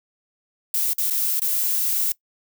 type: noise with dropouts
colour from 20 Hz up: violet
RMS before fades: -22 dBFS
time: 0.74-2.12 s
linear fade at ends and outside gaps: 2 ms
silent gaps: 0.933-0.982 / 1.1-1.107 / 1.396-1.418 s
effects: noise-tail reverb RT60 0.1 s tail -21 dB re dry